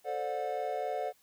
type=chord; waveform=triangle; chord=D dominant seventh; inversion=second; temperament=equal with one note detuned; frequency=440 / 523.3 / 587.3 / 726.4 Hz; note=A4 / C5 / D5 / F#5; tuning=0 / 0 / 0 / -32 cents; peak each=-37 / -37 / -36 / -33 dBFS; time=0.04-1.13 s; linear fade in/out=50 ms; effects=white hiss -67 dBFS RMS until 1.22 s